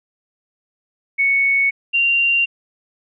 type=tone pair in turn; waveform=sine; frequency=2217 / 2770 Hz; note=C#7 / F7; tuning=0 / -15 cents; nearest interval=major third; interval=385 cents; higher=second; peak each=-13 dBFS; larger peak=neither; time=1.18-1.71 / 1.93-2.46 s; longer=neither; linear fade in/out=20 ms; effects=none